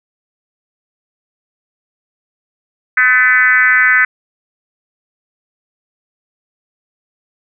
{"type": "tone with frequency modulation", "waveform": "sine", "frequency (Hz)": 1761, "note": "A6", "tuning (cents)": 1, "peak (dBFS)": -7, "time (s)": [2.97, 4.05], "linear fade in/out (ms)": 5, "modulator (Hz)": 245, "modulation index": 1.5, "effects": []}